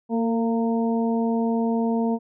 harmonic tone with a mistuned harmonic, 230 Hz, A#3, 23 cents flat, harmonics 1 / 2 / 3 / 4, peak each -21 / -27 / -31 / -33 dBFS, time 0.09-2.19 s, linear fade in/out 50 ms, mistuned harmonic 2, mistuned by -23 cents, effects none

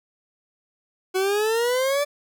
40% pulse exponential sweep, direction up, 370 to 587.3 Hz, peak -19 dBFS, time 1.14-2.05 s, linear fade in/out 20 ms, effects 10-bit

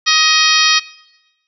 harmonic tone with a mistuned harmonic, 628 Hz, D#5, 16 cents sharp, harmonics 2 / 3 / 4 / 5 / 6 / 7 / 8 / 9, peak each -18 / -18 / -18 / -18 / -18 / -18 / -18 / -18 dBFS, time 0.06-0.8 s, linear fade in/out 20 ms, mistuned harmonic 5, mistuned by +25 cents, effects noise-tail reverb RT60 1.0 s tail -20 dB re dry

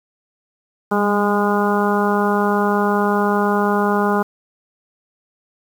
harmonic tone with a mistuned harmonic, 205.4 Hz, G#3, 19 cents flat, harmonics 1 / 2 / 3 / 4 / 5 / 6 / 7, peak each -19 / -20 / -26 / -22 / -24 / -25 / -26 dBFS, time 0.91-4.23 s, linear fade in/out 10 ms, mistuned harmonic 1, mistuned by -28 cents, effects 7-bit

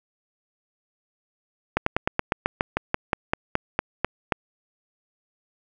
slowing click train, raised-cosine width 0.5 ms, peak -5 dBFS, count 16, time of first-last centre 1.77-4.322 s, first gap 94 ms, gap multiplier 1.08, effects none

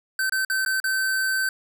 square tone with dropouts, 1541 Hz, G6, 30 cents flat, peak -22 dBFS, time 0.19-1.49 s, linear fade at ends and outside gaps 2 ms, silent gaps 0.296-0.322 / 0.449-0.499 / 0.65-0.661 / 0.801-0.841 s, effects none

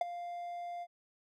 triangle tone with ADSR envelope, 698.5 Hz, F5, in tune, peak -23 dBFS, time 0.01-0.87 s, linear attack 3 ms, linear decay 18 ms, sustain -14 dB, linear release 49 ms, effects none

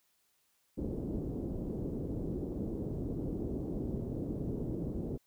white low-pass noise, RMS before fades -37 dBFS, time 0.77-5.18 s, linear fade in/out 20 ms, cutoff 380 Hz, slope 24 dB/octave, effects white hiss -74 dBFS RMS until 5.26 s

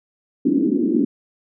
white band-pass noise, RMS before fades -18 dBFS, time 0.45-1.05 s, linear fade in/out 5 ms, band 220 to 330 Hz, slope 48 dB/octave, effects none

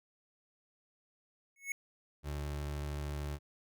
square tone with exponential growth, 2200 Hz, C#7, 14 cents flat, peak -32 dBFS, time 1.56-1.72 s, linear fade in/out 2 ms, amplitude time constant 34 ms
30% pulse tone, 73 Hz, D2, 10 cents flat, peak -34 dBFS, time 2.23-3.39 s, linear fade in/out 50 ms
effects none

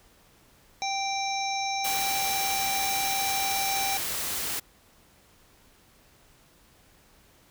harmonic tone, 784 Hz, G5, in tune, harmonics 1 / 3 / 5 / 7 / 8, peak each -29 / -34 / -36 / -37 / -38 dBFS, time 0.82-3.97 s, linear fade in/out 0 ms
white noise, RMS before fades -31 dBFS, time 1.84-4.6 s, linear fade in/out 10 ms
effects pink hiss -59 dBFS RMS until 7.5 s

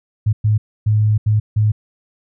sine tone bursts at uneven times, 106.9 Hz, A2, 49 cents flat, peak -11 dBFS, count 5, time 0.26-0.33 / 0.44-0.58 / 0.86-1.18 / 1.26-1.4 / 1.56-1.72 s, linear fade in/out 10 ms, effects none

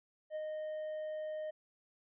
triangle tone with ADSR envelope, 618 Hz, D#5, 12 cents flat, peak -34 dBFS, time 0.3-1.51 s, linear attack 56 ms, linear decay 27 ms, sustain -2 dB, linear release 12 ms, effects resampled to 8000 Hz

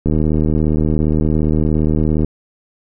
click train, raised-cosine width 3 ms, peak -4 dBFS, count 170, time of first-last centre 0.06-2.246 s, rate 77.3 Hz, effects none

